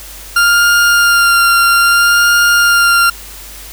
40% pulse tone with vibrato, 1396.9 Hz, F6, in tune, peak -6 dBFS, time 0.36-3.1 s, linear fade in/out 5 ms, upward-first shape sine, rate 0.61 Hz, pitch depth 16 cents each way, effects added 50 Hz sine -34 dBFS peak until 3.72 s + white hiss -32 dBFS RMS until 3.72 s

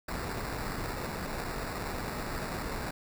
pink noise with sample-and-hold, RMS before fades -36 dBFS, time 0.08-2.91 s, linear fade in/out 5 ms, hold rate 3150 Hz, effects none

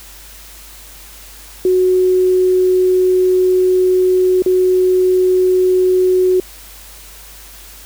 sine tone with dropouts, 368.6 Hz, F#4, 7 cents flat, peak -9 dBFS, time 1.65-6.4 s, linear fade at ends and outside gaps 2 ms, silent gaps 4.422-4.461 s, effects added 50 Hz sine -40 dBFS peak until 7.85 s + white hiss -38 dBFS RMS until 7.85 s

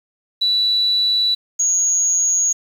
sine tone pair in turn, 3951 / 6661 Hz, B7 / G#8, 0 / +4 cents, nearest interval major sixth, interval 904 cents, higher second, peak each -14 dBFS, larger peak neither, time 0.41-1.35 / 1.59-2.53 s, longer neither, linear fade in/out 10 ms, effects 7-bit

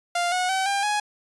sawtooth tone with pitch steps, 698.5 / 730.3 / 763.5 / 798.2 / 834.5 Hz, F5 / F#5 / G5 / G5 / G#5, 0 / -23 / -46 / +31 / +8 cents, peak -18 dBFS, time 0.15-1 s, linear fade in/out 5 ms, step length 170 ms, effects resampled to 24000 Hz

